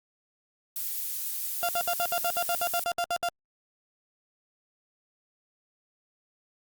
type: noise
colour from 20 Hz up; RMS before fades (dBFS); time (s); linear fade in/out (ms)
violet; -32; 0.76-2.84; 2
type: tone bursts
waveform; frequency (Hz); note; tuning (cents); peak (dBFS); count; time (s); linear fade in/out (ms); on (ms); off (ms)
35% pulse; 695; F5; -9; -24; 14; 1.63-3.287; 0; 58; 65
effects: Opus 48 kbps